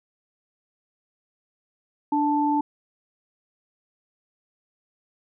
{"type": "tone pair together", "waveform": "sine", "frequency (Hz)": [293.4, 880], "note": ["D4", "A5"], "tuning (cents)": [-2, 0], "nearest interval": "octave + perfect fifth", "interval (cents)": 1902, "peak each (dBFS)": -22, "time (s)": [2.12, 2.61], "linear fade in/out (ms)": 5, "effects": []}